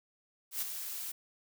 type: noise with ADSR envelope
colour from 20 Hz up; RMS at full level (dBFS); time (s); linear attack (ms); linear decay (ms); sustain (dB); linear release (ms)
blue; -33; 0.51-1.12; 110; 11; -7; 8
effects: none